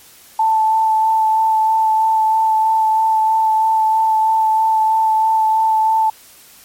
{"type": "tone with vibrato", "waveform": "sine", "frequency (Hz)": 880, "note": "A5", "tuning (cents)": 0, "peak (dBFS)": -11, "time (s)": [0.39, 6.1], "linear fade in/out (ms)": 5, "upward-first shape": "sine", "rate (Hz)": 3.1, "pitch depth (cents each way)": 12, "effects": ["white hiss -44 dBFS RMS until 6.64 s", "MP3 64 kbps"]}